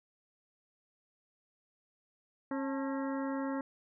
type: harmonic tone with a mistuned harmonic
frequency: 271.2 Hz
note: C#4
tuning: 38 cents flat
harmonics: 1 / 2 / 3 / 4 / 5 / 6 / 7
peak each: -34 / -40 / -44 / -46 / -48 / -50 / -51 dBFS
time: 2.51-3.61 s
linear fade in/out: 2 ms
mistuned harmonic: 3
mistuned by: +130 cents
effects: none